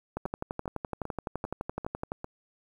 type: two click trains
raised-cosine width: 1 ms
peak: -22 / -18 dBFS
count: 6 / 24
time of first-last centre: 0.26-2.244 / 0.17-2.119 s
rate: 2.52 / 11.8 Hz
effects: 9-bit